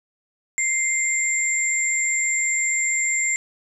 sine tone pair together, 2093 / 7354 Hz, C7 / A#8, 0 / -24 cents, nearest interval octave + minor seventh, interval 2176 cents, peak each -22 dBFS, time 0.58-3.36 s, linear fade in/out 0 ms, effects none

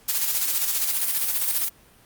blue noise with tremolo, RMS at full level -22 dBFS, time 0.08-1.69 s, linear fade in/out 10 ms, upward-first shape square, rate 15 Hz, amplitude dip 40%, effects pink hiss -54 dBFS RMS until 2.05 s + Opus 48 kbps

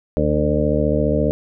harmonic tone with a mistuned harmonic, 74.6 Hz, D2, 28 cents sharp, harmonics 1 / 2 / 3 / 4 / 6 / 7 / 8, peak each -23 / -23 / -23 / -23 / -23 / -23 / -23 dBFS, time 0.17-1.31 s, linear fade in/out 0 ms, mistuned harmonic 1, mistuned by -35 cents, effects none

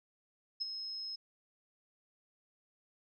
sine tone with ADSR envelope, 5160 Hz, E8, 38 cents flat, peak -31 dBFS, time 0.6-1.16 s, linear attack 18 ms, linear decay 18 ms, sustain -8 dB, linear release 9 ms, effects none

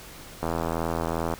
click train, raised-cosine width 1 ms, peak -13 dBFS, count 76, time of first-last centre 0.43-1.338 s, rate 82.6 Hz, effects pink hiss -44 dBFS RMS until 1.39 s

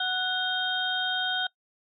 harmonic tone with a mistuned harmonic, 740 Hz, F#5, in tune, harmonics 1 / 2 / 4 / 5, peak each -33 / -29 / -30 / -32 dBFS, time 0-1.47 s, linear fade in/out 5 ms, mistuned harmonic 4, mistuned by +130 cents, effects noise-tail reverb RT60 0.1 s tail -22 dB re dry

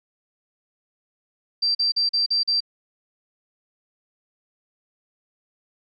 sine tone bursts, 4699 Hz, D8, in tune, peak -18 dBFS, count 6, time 1.62-2.605 s, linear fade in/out 10 ms, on 130 ms, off 41 ms, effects none

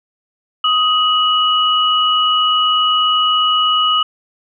sine tone pair together, 1252.5 / 2932 Hz, D#6 / F#7, +11 / -16 cents, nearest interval octave + minor third, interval 1473 cents, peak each -14 dBFS, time 0.64-4.03 s, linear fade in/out 5 ms, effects none

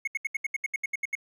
triangle tone bursts, 2180 Hz, C#7, 29 cents flat, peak -24 dBFS, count 12, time 0.05-1.153 s, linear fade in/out 5 ms, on 25 ms, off 73 ms, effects none

